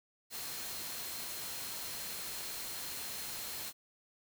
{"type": "tone in noise", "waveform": "sine", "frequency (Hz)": 4186, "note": "C8", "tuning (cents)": 0, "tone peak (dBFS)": -50, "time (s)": [0.3, 3.73], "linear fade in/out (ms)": 50, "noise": "white", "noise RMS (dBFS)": -42, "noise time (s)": [0.3, 3.73], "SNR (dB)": -11, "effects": []}